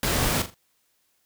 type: noise with echo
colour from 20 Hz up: pink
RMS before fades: -24 dBFS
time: 0.03-0.42 s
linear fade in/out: 2 ms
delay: 41 ms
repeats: 3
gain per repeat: -10 dB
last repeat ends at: 0.543 s
effects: white hiss -69 dBFS RMS until 1.25 s